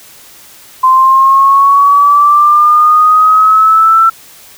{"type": "linear sweep", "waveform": "sine", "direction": "up", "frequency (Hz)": [1034, 1340], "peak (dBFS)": -3, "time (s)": [0.83, 4.1], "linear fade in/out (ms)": 10, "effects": ["white hiss -37 dBFS RMS until 4.57 s"]}